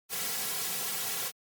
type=noise with comb filter; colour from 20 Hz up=white; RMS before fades=-33 dBFS; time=0.09-1.32 s; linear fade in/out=50 ms; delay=3.3 ms; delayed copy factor=-0.9; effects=high-pass 150 Hz 12 dB/octave + MP3 96 kbps